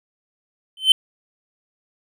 triangle tone with exponential growth, 3075 Hz, G7, 34 cents flat, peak -3 dBFS, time 0.77-0.92 s, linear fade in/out 2 ms, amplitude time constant 32 ms, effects none

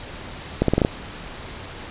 accelerating click train, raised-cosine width 2 ms, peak -3 dBFS, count 6, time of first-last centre 0.62-0.849 s, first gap 63 ms, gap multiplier 0.84, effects pink hiss -36 dBFS RMS until 1.9 s + resampled to 8000 Hz

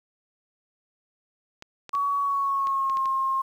clicks, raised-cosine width 0.2 ms, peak -23 dBFS, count 7, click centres 1.624 / 1.893 / 1.951 / 2.671 / 2.898 / 2.971 / 3.057 s
sine tone with pitch glide, 1127 to 1068.7 Hz, C#6 to C6, +28 to +36 cents, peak -22 dBFS, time 1.93-3.42 s, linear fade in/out 10 ms, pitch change -92 cents, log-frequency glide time 2.19-3.01 s
effects 9-bit

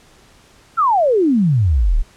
sine exponential sweep, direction down, 1403 to 30.1 Hz, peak -11 dBFS, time 0.77-2.03 s, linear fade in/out 20 ms, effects pink hiss -49 dBFS RMS until 2.16 s + low-pass 9000 Hz 12 dB/octave

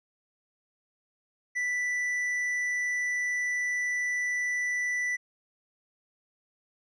sine tone with tanh clipping, 1975.5 Hz, B6, in tune, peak -28 dBFS, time 1.55-5.17 s, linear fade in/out 20 ms, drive 6 dB, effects none

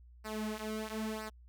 sawtooth tone with flanger, 216.8 Hz, A3, 25 cents flat, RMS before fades -39 dBFS, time 0.24-1.3 s, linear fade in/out 20 ms, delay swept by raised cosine 0.29 to 5.79 ms, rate 1 Hz, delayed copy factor -0.8, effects added 60 Hz sine -54 dBFS peak until 1.48 s

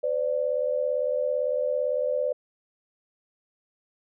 sine tone pair together, 509.5 / 587.3 Hz, C5 / D5, -46 / 0 cents, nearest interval major second, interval 246 cents, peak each -26 dBFS, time 0.03-2.33 s, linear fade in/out 10 ms, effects none

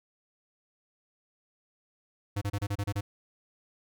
square tone bursts, 101.3 Hz, G#2, 43 cents flat, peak -29 dBFS, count 8, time 2.36-3.01 s, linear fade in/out 10 ms, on 55 ms, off 30 ms, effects none

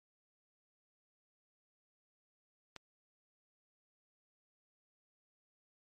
click, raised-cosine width 0.2 ms, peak -28 dBFS, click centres 2.763 s, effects MP3 64 kbps

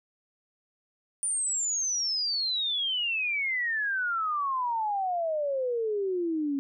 sine exponential sweep, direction down, 9397 to 272 Hz, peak -26 dBFS, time 1.23-6.59 s, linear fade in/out 0 ms, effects none

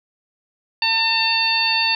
harmonic tone, 901 Hz, A5, 41 cents sharp, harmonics 1 / 2 / 3 / 4 / 5, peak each -24 / -27 / -20 / -26 / -20 dBFS, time 0.82-1.95 s, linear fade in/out 2 ms, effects none

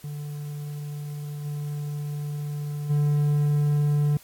triangle tone with level steps, 146.83 Hz, D3, in tune, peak -29 / -26 / -17 dBFS, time 0.04-4.17 s, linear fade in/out 2 ms, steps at 1.44 / 2.89 s, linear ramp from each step 20 ms, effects white hiss -52 dBFS RMS until 4.23 s + AAC 64 kbps

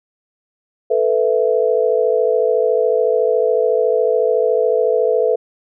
sine chord, A suspended second, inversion none, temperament equal, 440 / 493.9 / 659.3 Hz, A4 / B4 / E5, 0 / 0 / 0 cents, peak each -16 / -16 / -20 dBFS, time 0.9-5.36 s, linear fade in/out 10 ms, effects none

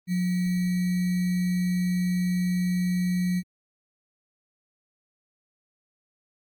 sine tone with sample-and-hold, 180 Hz, F#3, 47 cents flat, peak -22 dBFS, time 0.07-3.43 s, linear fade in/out 50 ms, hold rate 2100 Hz, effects Opus 32 kbps

